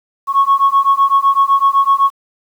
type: beating tone pair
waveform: sine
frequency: 1098 / 1105.9 Hz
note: C#6 / C#6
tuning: -17 / -4 cents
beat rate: 7.9 Hz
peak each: -11 dBFS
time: 0.27-2.11 s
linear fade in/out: 50 ms
effects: tanh soft clip ceiling -3 dBFS + 7-bit